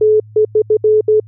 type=tone bursts at uneven times; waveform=sine; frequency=429.5 Hz; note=A4; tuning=42 cents flat; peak=-7 dBFS; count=6; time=0.01-0.2 / 0.36-0.45 / 0.55-0.62 / 0.7-0.77 / 0.84-1.01 / 1.08-1.2 s; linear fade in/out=5 ms; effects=added 107 Hz sine -35 dBFS peak until 1.27 s